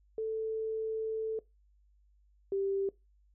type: tone pair in turn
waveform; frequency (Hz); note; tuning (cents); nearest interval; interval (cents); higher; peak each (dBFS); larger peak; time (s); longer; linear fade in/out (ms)
sine; 441.1 / 392.2; A4 / G4; +4 / +1; major second; 203; first; -31 / -29; second; 0.18-1.39 / 2.52-2.89; first; 2
effects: noise-tail reverb RT60 0.2 s tail -21 dB re dry + added 50 Hz sine -63 dBFS peak until 3.34 s